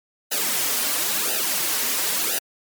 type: noise with flanger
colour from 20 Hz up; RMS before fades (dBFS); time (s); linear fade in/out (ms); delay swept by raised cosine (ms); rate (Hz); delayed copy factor
white; -23; 0.31-2.39; 10; 0.89 to 5.99; 0.98; -0.95
effects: high-pass 200 Hz 12 dB/octave + MP3 96 kbps